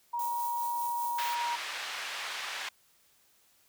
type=tone; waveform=sine; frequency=950 Hz; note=A#5; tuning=33 cents sharp; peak=-30 dBFS; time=0.13-1.56 s; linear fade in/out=10 ms
type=noise with tremolo; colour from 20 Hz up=violet; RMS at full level=-40 dBFS; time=0.19-1.35 s; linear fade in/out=2 ms; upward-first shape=sine; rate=5 Hz; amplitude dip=35%
type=band-pass noise; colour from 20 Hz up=white; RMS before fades=-38 dBFS; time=1.18-2.69 s; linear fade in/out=5 ms; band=940 to 3100 Hz; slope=12 dB/octave
effects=white hiss -66 dBFS RMS until 3.68 s